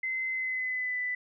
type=tone with pitch glide; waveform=sine; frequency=2057 to 1991.5 Hz; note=C7 to B6; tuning=-30 to +14 cents; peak=-29 dBFS; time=0.03-1.15 s; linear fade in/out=5 ms; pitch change=-56 cents; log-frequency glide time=0.3-1 s; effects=none